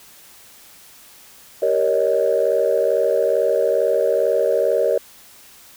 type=chord; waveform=sine; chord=Eb dominant seventh; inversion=first; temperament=just; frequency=388.9 / 466.7 / 560 / 622.3 Hz; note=G4 / Bb4 / Db5 / Eb5; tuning=-14 / +2 / +18 / 0 cents; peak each=-23 / -19 / -19 / -20 dBFS; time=1.62-4.98 s; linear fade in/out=5 ms; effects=tanh soft clip ceiling -7 dBFS + white hiss -46 dBFS RMS until 5.76 s